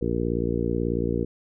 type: harmonic tone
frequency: 58.27 Hz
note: A#1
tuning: in tune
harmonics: 1 / 2 / 3 / 4 / 5 / 6 / 7 / 8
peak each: -31 / -31 / -31 / -31 / -31 / -31 / -31 / -31 dBFS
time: 0.01-1.25 s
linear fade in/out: 10 ms
effects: none